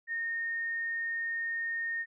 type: tone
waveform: sine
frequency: 1840 Hz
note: A#6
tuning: 23 cents flat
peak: -31 dBFS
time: 0.07-2.06 s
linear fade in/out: 50 ms
effects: none